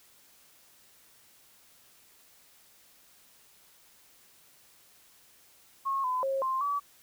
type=tone with pitch steps; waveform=sine; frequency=1088 / 1013 / 540 / 1051 / 1145 Hz; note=C#6 / B5 / C#5 / C6 / D6; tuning=-33 / +44 / -45 / +7 / -44 cents; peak=-27 dBFS; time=5.85-6.8 s; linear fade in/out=20 ms; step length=190 ms; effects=white hiss -60 dBFS RMS until 7.02 s